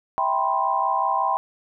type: chord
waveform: sine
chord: C major seventh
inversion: first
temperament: just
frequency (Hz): 654.1 / 784.9 / 981.1 / 1046.5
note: E5 / G5 / B5 / C6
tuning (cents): -14 / +2 / -12 / 0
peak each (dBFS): -30 / -24 / -24 / -24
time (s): 0.18-1.37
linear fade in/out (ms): 0
effects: none